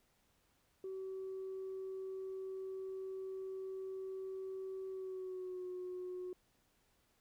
sine tone with pitch glide, 380.7 to 364.1 Hz, F#4 to F#4, +49 to -28 cents, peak -40 dBFS, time 0.84-6.33 s, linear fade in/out 2 ms, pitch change -77 cents, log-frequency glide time 4.88-5.66 s, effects tanh soft clip ceiling -38 dBFS + pink hiss -75 dBFS RMS until 7.2 s

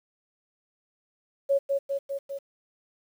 sine tone with echo, 554.4 Hz, C#5, in tune, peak -19 dBFS, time 1.49-1.59 s, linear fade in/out 20 ms, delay 200 ms, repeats 4, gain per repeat -3 dB, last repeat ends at 2.39 s, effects 9-bit

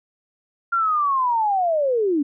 sine linear sweep, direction down, 1396.9 to 272.2 Hz, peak -17 dBFS, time 0.72-2.23 s, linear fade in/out 10 ms, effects none

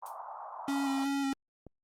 white band-pass noise, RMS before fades -43 dBFS, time 0.02-1.05 s, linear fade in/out 10 ms, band 680 to 1100 Hz, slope 48 dB/octave
violet noise with exponential decay, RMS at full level -40 dBFS, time 0.06-0.19 s, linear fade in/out 1 ms, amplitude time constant 28 ms
square tone with vibrato, 275.1 Hz, C#4, 13 cents flat, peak -30 dBFS, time 0.68-1.33 s, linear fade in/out 2 ms, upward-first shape square, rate 2.7 Hz, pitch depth 18 cents each way
clicks, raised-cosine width 2 ms, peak -34 dBFS, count 2, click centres 1.33 / 1.667 s
effects low-pass 12000 Hz 12 dB/octave + Opus 24 kbps

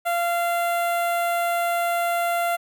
sawtooth tone with notch filter, 690 Hz, F5, 21 cents flat, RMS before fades -23 dBFS, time 0.05-2.57 s, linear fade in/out 20 ms, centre 5200 Hz, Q 0.64, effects none

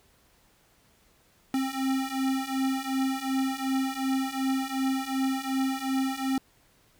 square beating tone pair, 264.2 / 266.9 Hz, C4 / C4, +17 / +35 cents, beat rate 2.7 Hz, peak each -31 / -29 dBFS, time 1.54-6.38 s, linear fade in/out 2 ms, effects pink hiss -63 dBFS RMS until 6.99 s

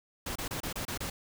pink noise bursts, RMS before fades -36 dBFS, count 7, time 0.26-1.1 s, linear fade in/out 5 ms, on 96 ms, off 28 ms, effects none

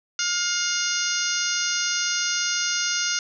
harmonic tone, 709 Hz, F5, 26 cents sharp, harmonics 2 / 3 / 4 / 5 / 6 / 7 / 8 / 9, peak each -28 / -34 / -31 / -34 / -34 / -30 / -30 / -28 dBFS, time 0.19-3.19 s, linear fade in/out 2 ms, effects none

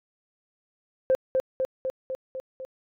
sine tone with echo, 523.3 Hz, C5, in tune, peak -16 dBFS, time 1.1-1.15 s, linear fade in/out 0 ms, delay 250 ms, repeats 6, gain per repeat -3 dB, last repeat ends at 2.65 s, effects tanh soft clip ceiling -14 dBFS

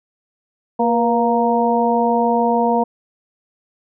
harmonic tone with a mistuned harmonic, 233.3 Hz, A#3, 2 cents sharp, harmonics 1 / 2 / 3 / 4, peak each -19 / -19 / -19 / -19 dBFS, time 0.79-2.84 s, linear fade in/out 10 ms, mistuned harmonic 2, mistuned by +45 cents, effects none

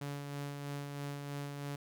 sawtooth tone with tremolo, 142.7 Hz, D3, 49 cents flat, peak -34 dBFS, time 0.01-1.76 s, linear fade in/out 5 ms, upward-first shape sine, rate 3.1 Hz, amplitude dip 35%, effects none

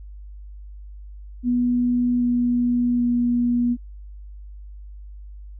sine tone with pitch steps, 244.5 / 242.8 / 241.1 Hz, B3 / B3 / B3, -17 / -29 / -41 cents, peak -17 dBFS, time 1.43-3.77 s, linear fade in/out 50 ms, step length 780 ms, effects added 50 Hz sine -36 dBFS peak until 5.59 s

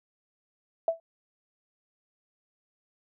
sine tone with exponential decay, 660 Hz, E5, 2 cents sharp, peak -18 dBFS, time 0.88-1 s, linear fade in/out 2 ms, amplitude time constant 25 ms, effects none

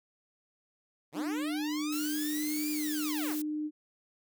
10% pulse linear two-way sweep, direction up then down, 123.47 to 2429 to 211.8 Hz, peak -30 dBFS, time 1.12-3.36 s, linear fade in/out 50 ms, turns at 2.71 s
sine tone with pitch glide, 300.8 to 303.1 Hz, D4 to D#4, +42 to -45 cents, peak -31 dBFS, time 1.14-3.71 s, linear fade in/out 50 ms, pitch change +13 cents, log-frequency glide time 1.99-3.34 s
blue noise, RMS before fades -40 dBFS, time 1.92-3.42 s, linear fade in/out 5 ms
effects none

